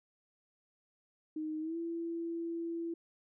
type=tone with pitch glide; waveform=sine; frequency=310.8 to 335 Hz; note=D#4 to E4; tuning=-2 to +28 cents; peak=-35 dBFS; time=1.36-2.94 s; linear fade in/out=5 ms; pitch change=+130 cents; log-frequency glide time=1.6-1.77 s; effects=none